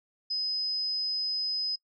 sine tone, 5040 Hz, D#8, 21 cents sharp, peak -28 dBFS, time 0.3-1.76 s, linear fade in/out 10 ms, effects noise-tail reverb RT60 0.1 s tail -22 dB re dry

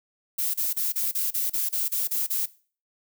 violet noise bursts, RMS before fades -26 dBFS, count 11, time 0.38-2.46 s, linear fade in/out 10 ms, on 160 ms, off 32 ms, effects noise-tail reverb RT60 0.4 s tail -19 dB re dry

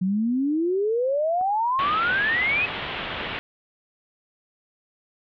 sine exponential sweep, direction up, 180 to 2590 Hz, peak -20 dBFS, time 0.01-2.66 s, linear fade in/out 10 ms
click, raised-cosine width 1 ms, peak -28 dBFS, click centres 1.412 s
white low-pass noise, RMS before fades -31 dBFS, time 1.79-3.39 s, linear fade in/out 0 ms, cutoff 3400 Hz, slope 48 dB/octave
effects none

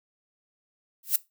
violet noise with exponential growth, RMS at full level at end -17 dBFS, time 1.03-1.16 s, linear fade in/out 5 ms, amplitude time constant 27 ms, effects noise-tail reverb RT60 0.2 s tail -18 dB re dry

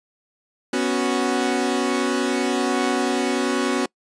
sawtooth chord, B suspended second, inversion none, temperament equal, 246.9 / 277.2 / 370 Hz, B3 / C#4 / F#4, 0 / 0 / 0 cents, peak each -20 dBFS, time 0.73-3.86 s, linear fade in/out 5 ms, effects noise-tail reverb RT60 0.1 s tail -26 dB re dry + resampled to 22050 Hz

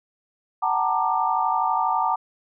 sine tone cluster, 751 / 884 / 936 / 1189 Hz, F#5 / A5 / A#5 / D6, +26 / +8 / +7 / +21 cents, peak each -25 dBFS, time 0.62-2.16 s, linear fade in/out 10 ms, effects none

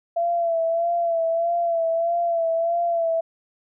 sine tone with vibrato, 673 Hz, E5, 36 cents sharp, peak -19 dBFS, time 0.16-3.21 s, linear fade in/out 10 ms, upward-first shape sine, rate 1.6 Hz, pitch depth 41 cents each way, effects none

